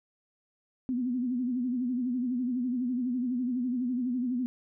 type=tone with vibrato; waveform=sine; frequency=248.8 Hz; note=B3; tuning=13 cents sharp; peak=-27 dBFS; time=0.89-4.46 s; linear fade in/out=0 ms; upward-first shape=sine; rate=12 Hz; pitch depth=84 cents each way; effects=none